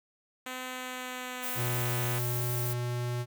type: tone with pitch glide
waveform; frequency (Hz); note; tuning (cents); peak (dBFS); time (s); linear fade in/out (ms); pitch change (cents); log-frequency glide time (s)
5% pulse; 255.3 to 248.3; C4 to B3; -42 to +9; -25; 0.46-2.19; 5; -49; 0.64-1.98
type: noise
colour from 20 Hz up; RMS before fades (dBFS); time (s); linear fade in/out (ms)
violet; -36; 1.42-2.74; 20
type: tone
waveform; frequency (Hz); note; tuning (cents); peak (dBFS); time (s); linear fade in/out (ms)
square; 121.7; B2; -25; -31; 1.55-3.26; 50
effects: none